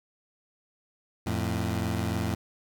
20% pulse tone pair together, 87.31 / 110.5 Hz, F2 / A2, 0 / +8 cents, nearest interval major third, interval 408 cents, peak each -25 dBFS, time 1.26-2.35 s, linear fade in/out 10 ms, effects 10-bit

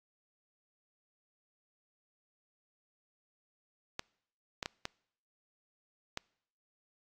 clicks, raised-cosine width 0.2 ms, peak -18 dBFS, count 5, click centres 3.994 / 4.628 / 4.659 / 4.854 / 6.174 s, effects noise-tail reverb RT60 0.7 s tail -26 dB re dry + AAC 64 kbps

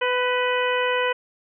harmonic tone with a mistuned harmonic, 498.6 Hz, B4, 16 cents sharp, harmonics 1 / 2 / 3 / 4 / 5 / 6, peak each -23 / -26 / -28 / -29 / -30 / -31 dBFS, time 0.01-1.13 s, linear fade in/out 10 ms, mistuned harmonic 4, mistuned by -30 cents, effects none

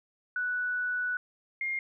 sine tone pair in turn, 1480 / 2125 Hz, F#6 / C7, 0 / +26 cents, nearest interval tritone, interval 626 cents, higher second, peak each -28 / -29 dBFS, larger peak first, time 0.36-1.17 / 1.61-1.79 s, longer first, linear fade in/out 2 ms, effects none

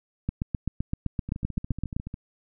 two click trains, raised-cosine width 5 ms, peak -14 / -22 dBFS, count 14 / 13, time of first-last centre 0.29-1.965 / 1.29-2.141 s, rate 7.76 / 14.1 Hz, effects none

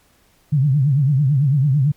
sine tone with vibrato, 139.7 Hz, C#3, 14 cents sharp, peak -12 dBFS, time 0.52-1.92 s, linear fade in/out 10 ms, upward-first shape triangle, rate 9 Hz, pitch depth 190 cents each way, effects pink hiss -57 dBFS RMS until 1.96 s + MP3 96 kbps

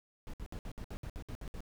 brown noise bursts, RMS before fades -42 dBFS, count 11, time 0.27-1.605 s, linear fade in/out 0 ms, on 65 ms, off 62 ms, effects none

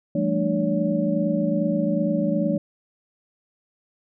sine tone cluster, 172.7 / 201.2 / 223.7 / 298.7 / 568 Hz, F3 / G3 / A3 / D4 / C#5, -19 / +45 / +29 / +29 / +42 cents, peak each -26 dBFS, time 0.15-2.58 s, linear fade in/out 5 ms, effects none

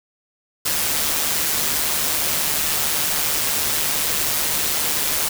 white noise with amplitude modulation, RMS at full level -19 dBFS, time 0.65-5.29 s, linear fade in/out 10 ms, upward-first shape sine, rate 151 Hz, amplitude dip 45%, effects none

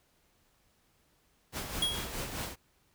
pink noise with tremolo, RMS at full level -36 dBFS, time 1.52-2.56 s, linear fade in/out 50 ms, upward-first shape sine, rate 4.8 Hz, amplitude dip 50%
square tone with exponential decay, 3303 Hz, G#7, 10 cents flat, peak -25 dBFS, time 1.82-2.18 s, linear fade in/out 5 ms, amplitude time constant 77 ms
effects pink hiss -70 dBFS RMS until 2.94 s

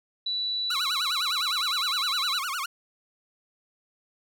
sine tone, 3951 Hz, B7, in tune, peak -26 dBFS, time 0.26-2.39 s, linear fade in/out 5 ms
sawtooth tone with vibrato, 1256 Hz, D#6, 16 cents sharp, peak -25 dBFS, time 0.7-2.66 s, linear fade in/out 5 ms, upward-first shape sine, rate 9.8 Hz, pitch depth 290 cents each way
effects none

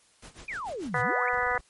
pink noise with tremolo, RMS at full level -45 dBFS, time 0.22-1.02 s, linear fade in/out 5 ms, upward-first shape sine, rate 6.8 Hz, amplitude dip 90%
sine exponential two-way sweep, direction down then up, 2526 to 110 to 2526 Hz, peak -32 dBFS, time 0.48-1.29 s, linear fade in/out 5 ms, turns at 1.01 s
harmonic tone, 246.9 Hz, B3, in tune, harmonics 2 / 3 / 4 / 5 / 6 / 7 / 8, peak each -32 / -32 / -32 / -32 / -32 / -32 / -32 dBFS, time 0.94-1.58 s, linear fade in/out 2 ms
brown noise bursts, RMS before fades -43 dBFS, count 7, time 1.33-1.608 s, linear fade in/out 2 ms, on 20 ms, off 23 ms
effects white hiss -62 dBFS RMS until 1.69 s + MP3 48 kbps

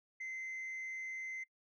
sine tone with frequency modulation, 2066 Hz, C7, 22 cents flat, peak -38 dBFS, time 0.2-1.44 s, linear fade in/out 10 ms, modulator 160 Hz, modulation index 0.2, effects noise-tail reverb RT60 0.1 s tail -24 dB re dry + tanh soft clip ceiling -39 dBFS

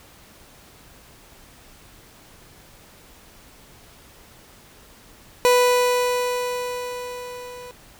30% pulse tone with level ramp, 493.9 Hz, B4, in tune, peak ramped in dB -10 to -34 dBFS, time 5.45-7.71 s, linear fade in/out 0 ms, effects pink hiss -49 dBFS RMS until 7.99 s

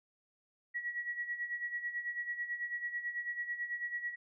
sine tone with tremolo, 1923 Hz, B6, 47 cents flat, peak -33 dBFS, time 0.74-4.16 s, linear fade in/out 20 ms, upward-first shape sine, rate 9.1 Hz, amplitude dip 70%, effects none

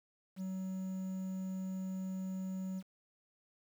triangle tone with quantisation, 188.3 Hz, F#3, 31 cents sharp, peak -35 dBFS, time 0.36-2.83 s, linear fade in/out 50 ms, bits 10, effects none

